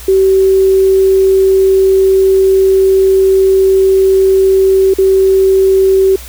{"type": "tone with dropouts", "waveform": "sine", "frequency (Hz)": 383.5, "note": "G4", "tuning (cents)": -38, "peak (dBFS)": -5, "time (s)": [0.08, 6.16], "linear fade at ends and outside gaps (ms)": 5, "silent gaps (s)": [4.939, 4.984], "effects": ["added 60 Hz sine -29 dBFS peak until 6.28 s", "white hiss -32 dBFS RMS until 6.28 s"]}